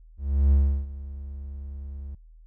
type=tone with ADSR envelope; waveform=triangle; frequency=69.5 Hz; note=C#2; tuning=5 cents sharp; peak=-13 dBFS; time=0.17-2.15 s; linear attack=350 ms; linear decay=340 ms; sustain=-19 dB; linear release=4 ms; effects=noise-tail reverb RT60 0.2 s tail -26 dB re dry + added 40 Hz sine -47 dBFS peak until 2.46 s